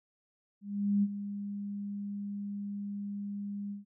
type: tone with ADSR envelope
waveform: sine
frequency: 202.4 Hz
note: G#3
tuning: 44 cents flat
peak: -23 dBFS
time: 0.61-3.85 s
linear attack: 420 ms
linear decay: 43 ms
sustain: -12 dB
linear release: 140 ms
effects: none